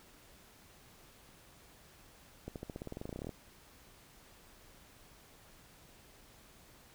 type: accelerating click train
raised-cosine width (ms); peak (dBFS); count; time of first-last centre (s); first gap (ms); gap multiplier
2; -28; 19; 2.48-3.293; 78; 0.93
effects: pink hiss -60 dBFS RMS until 6.94 s